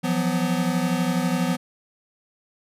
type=tone cluster; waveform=square; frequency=170.4 / 182.6 / 249.2 Hz; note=F3 / F#3 / B3; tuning=-42 / -23 / +16 cents; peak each=-26 dBFS; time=0.03-1.57 s; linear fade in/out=20 ms; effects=resampled to 32000 Hz